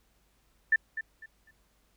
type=tone with echo; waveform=sine; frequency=1776 Hz; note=A6; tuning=16 cents sharp; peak=-19 dBFS; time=0.72-0.76 s; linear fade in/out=5 ms; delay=250 ms; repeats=3; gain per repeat=-12 dB; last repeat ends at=1.51 s; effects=added 50 Hz sine -70 dBFS peak until 1.96 s + pink hiss -70 dBFS RMS until 1.96 s

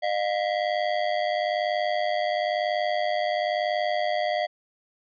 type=ring-modulated tone; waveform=square; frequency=659.3 Hz; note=E5; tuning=in tune; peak=-21 dBFS; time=0.02-4.47 s; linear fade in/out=20 ms; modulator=50.5 Hz; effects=resampled to 11025 Hz

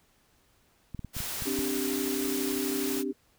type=clicks; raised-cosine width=5 ms; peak=-25 dBFS; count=7; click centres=0.947 / 0.993 / 1.047 / 1.167 / 1.204 / 1.422 / 1.59 s
type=noise; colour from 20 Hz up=white; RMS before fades=-35 dBFS; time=1.13-3.04 s; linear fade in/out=50 ms
type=chord; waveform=sine; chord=C suspended second; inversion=none; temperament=equal; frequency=261.6 / 293.7 / 392 Hz; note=C4 / D4 / G4; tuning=0 / 0 / 0 cents; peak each=-33 dBFS; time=1.45-3.13 s; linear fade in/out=20 ms
effects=pink hiss -66 dBFS RMS until 3.38 s

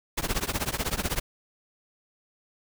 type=noise with tremolo; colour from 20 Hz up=pink; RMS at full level=-25 dBFS; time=0.17-1.2 s; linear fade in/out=10 ms; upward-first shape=triangle; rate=16 Hz; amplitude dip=100%; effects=none

